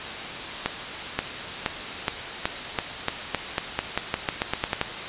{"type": "accelerating click train", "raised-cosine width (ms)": 0.3, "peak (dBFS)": -6, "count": 18, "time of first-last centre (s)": [0.66, 4.814], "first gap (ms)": 530, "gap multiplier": 0.89, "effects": ["white hiss -32 dBFS RMS until 5.08 s", "resampled to 8000 Hz"]}